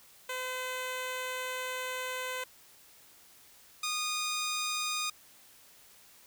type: tone pair in turn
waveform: 10% pulse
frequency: 510 / 1230.6 Hz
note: C5 / D#6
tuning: -44 / -19 cents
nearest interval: octave + minor third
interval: 1525 cents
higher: second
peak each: -26 / -23 dBFS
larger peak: second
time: 0.29-2.44 / 3.83-5.1 s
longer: first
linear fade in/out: 5 ms
effects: white hiss -58 dBFS RMS until 6.26 s